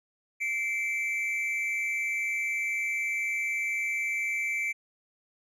triangle tone pair together, 2100 / 2318 Hz, C7 / D7, +6 / -23 cents, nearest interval major second, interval 171 cents, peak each -32 / -27 dBFS, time 0.4-4.73 s, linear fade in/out 20 ms, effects none

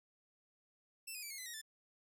10% pulse tone with pitch steps, 2666 / 2487 / 2321 / 2165 / 2020 / 1885.1 / 1758.9 Hz, E7 / D#7 / D7 / C#7 / B6 / A#6 / A6, +19 / -1 / -21 / -41 / +39 / +19 / -1 cents, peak -36 dBFS, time 1.07-1.616 s, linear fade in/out 10 ms, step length 78 ms, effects none

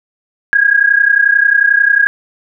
sine tone pair together, 1623 / 1654.2 Hz, G#6 / G#6, -40 / -7 cents, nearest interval unison, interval 33 cents, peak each -10 dBFS, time 0.53-2.07 s, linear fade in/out 0 ms, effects none

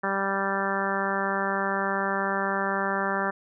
harmonic tone, 195.8 Hz, G3, 2 cents flat, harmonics 1 / 2 / 3 / 4 / 5 / 6 / 7 / 8 / 9, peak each -33 / -33 / -33 / -33 / -33 / -33 / -33 / -33 / -33 dBFS, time 0.03-3.31 s, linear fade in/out 10 ms, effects none

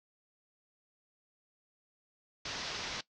white low-pass noise, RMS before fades -40 dBFS, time 2.45-3.01 s, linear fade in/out 5 ms, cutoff 5800 Hz, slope 48 dB/octave, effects noise-tail reverb RT60 0.1 s tail -18 dB re dry

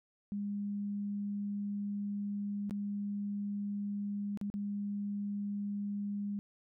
sine tone with dropouts, 203.3 Hz, G#3, 37 cents flat, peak -34 dBFS, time 0.32-6.39 s, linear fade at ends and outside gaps 0 ms, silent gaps 2.696-2.709 / 4.374-4.413 / 4.501-4.54 s, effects none

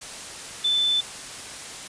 sine tone in noise, 3520 Hz, A7, in tune, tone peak -19 dBFS, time 0.64-1.01 s, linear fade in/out 10 ms, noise white, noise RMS -37 dBFS, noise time 0.01-1.88 s, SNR +15 dB, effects resampled to 22050 Hz

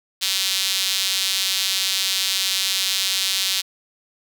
sawtooth tone with high-pass filter, 191.5 Hz, G3, 40 cents flat, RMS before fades -22 dBFS, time 0.21-3.62 s, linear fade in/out 20 ms, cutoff 3700 Hz, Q 2, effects none

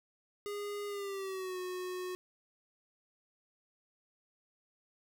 square tone with pitch glide, 410 to 365.3 Hz, G#4 to F#4, -22 to -22 cents, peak -38 dBFS, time 0.46-2.15 s, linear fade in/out 0 ms, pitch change -200 cents, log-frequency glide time 0.87-1.59 s, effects none

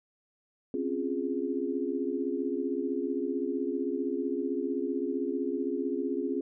sine chord, Db major seventh, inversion third, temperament equal, 261.6 / 277.2 / 349.2 / 415.3 Hz, C4 / Db4 / F4 / Ab4, 0 / 0 / 0 / 0 cents, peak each -34 dBFS, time 0.74-6.41 s, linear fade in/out 2 ms, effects none

